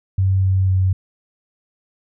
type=tone with pitch steps; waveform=sine; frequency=95.4 / 94.8 / 93.8 Hz; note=G2 / F#2 / F#2; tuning=-47 / +43 / +24 cents; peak=-13 dBFS; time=0.18-0.93 s; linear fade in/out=5 ms; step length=250 ms; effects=none